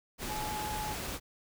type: tone in noise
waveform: sine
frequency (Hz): 849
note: G#5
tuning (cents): +38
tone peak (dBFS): -36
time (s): 0.27-0.96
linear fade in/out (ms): 50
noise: pink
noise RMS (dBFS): -38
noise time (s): 0.18-1.2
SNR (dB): -1
effects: none